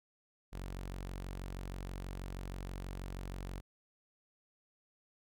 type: tone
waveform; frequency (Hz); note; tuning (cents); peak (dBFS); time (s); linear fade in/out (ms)
sawtooth; 46.25; F#1; 0; -37; 0.52-3.61; 20
effects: none